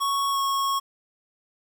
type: tone with pitch glide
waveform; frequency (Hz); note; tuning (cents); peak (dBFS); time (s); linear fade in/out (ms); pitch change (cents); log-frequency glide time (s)
square; 1109 to 1097.5; C#6 to C#6; 0 to -18; -23; 0-0.8; 20; -18; 0.3-0.39
effects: 9-bit